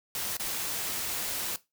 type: noise with dropouts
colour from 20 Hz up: white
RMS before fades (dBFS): -33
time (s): 0.15-1.56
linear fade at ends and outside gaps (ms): 1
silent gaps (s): 0.369-0.397
effects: noise-tail reverb RT60 0.2 s tail -17 dB re dry